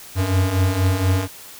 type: beating tone pair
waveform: square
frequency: 91 / 95.2 Hz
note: F#2 / F#2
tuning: -28 / +50 cents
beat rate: 4.2 Hz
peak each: -23 / -18 dBFS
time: 0.15-1.28 s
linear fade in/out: 50 ms
effects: white hiss -40 dBFS RMS until 1.59 s